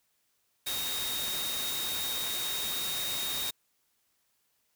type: tone in noise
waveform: sine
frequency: 3729 Hz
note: A#7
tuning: in tune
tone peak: -34 dBFS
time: 0.66-3.51 s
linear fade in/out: 10 ms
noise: white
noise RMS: -35 dBFS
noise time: 0.66-3.51 s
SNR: -2 dB
effects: white hiss -74 dBFS RMS until 4.75 s